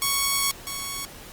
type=tone pair in turn; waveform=5% pulse; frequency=1110 / 1110 Hz; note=C#6 / C#6; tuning=+2 / +2 cents; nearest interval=unison; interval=0 cents; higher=neither; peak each=-9 / -18 dBFS; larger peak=first; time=0.02-0.51 / 0.67-1.05 s; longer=first; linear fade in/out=0 ms; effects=pink hiss -43 dBFS RMS until 1.32 s + Opus 24 kbps